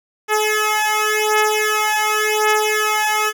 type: beating tone pair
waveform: 10% pulse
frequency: 426.9 / 427.8 Hz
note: G#4 / A4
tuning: +48 / -49 cents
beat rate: 0.9 Hz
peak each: -10 dBFS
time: 0.28-3.33 s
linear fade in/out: 50 ms
effects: none